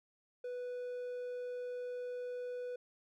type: tone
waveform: triangle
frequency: 493.9 Hz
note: B4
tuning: in tune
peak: -37 dBFS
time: 0.44-2.76 s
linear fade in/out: 5 ms
effects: none